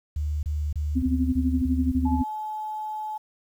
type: tone bursts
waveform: sine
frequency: 74.8 Hz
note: D2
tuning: 32 cents sharp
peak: -24 dBFS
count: 7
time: 0.16-2.218 s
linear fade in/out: 5 ms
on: 270 ms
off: 28 ms
type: tone with tremolo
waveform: sine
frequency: 257.7 Hz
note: C4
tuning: 26 cents flat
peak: -19 dBFS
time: 0.95-2.24 s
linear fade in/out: 20 ms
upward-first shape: sine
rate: 12 Hz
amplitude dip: 75%
type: tone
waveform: sine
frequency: 859 Hz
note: A5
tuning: 42 cents flat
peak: -29 dBFS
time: 2.05-3.18 s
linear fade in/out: 10 ms
effects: 9-bit